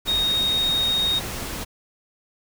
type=tone in noise; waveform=sine; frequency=3729 Hz; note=A#7; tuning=in tune; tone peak=-19 dBFS; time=0.07-1.2 s; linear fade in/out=20 ms; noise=pink; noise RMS=-31 dBFS; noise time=0.05-1.65 s; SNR=+9 dB; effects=none